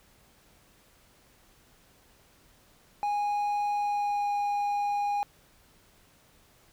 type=tone with pitch glide; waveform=triangle; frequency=824 to 817.8 Hz; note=G#5 to G#5; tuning=-14 to -27 cents; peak=-24 dBFS; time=3.03-5.23 s; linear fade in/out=0 ms; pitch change=-13 cents; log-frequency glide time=3.74-4.32 s; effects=pink hiss -61 dBFS RMS until 6.72 s